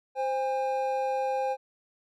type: tone pair together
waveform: triangle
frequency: 523.3 / 811.5 Hz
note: C5 / G#5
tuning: 0 / -40 cents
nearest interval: minor sixth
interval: 760 cents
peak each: -27 dBFS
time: 0.15-1.57 s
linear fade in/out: 50 ms
effects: none